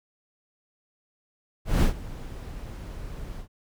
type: noise with ADSR envelope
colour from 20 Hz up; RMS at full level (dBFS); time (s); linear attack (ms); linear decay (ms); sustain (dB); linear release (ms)
brown; -17; 1.65-3.48; 170; 110; -20; 90
effects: none